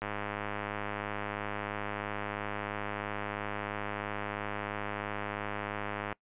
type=click train; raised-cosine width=0.5 ms; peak=-20 dBFS; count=630; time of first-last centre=0.02-6.127 s; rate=103 Hz; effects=noise-tail reverb RT60 0.1 s tail -23 dB re dry + resampled to 8000 Hz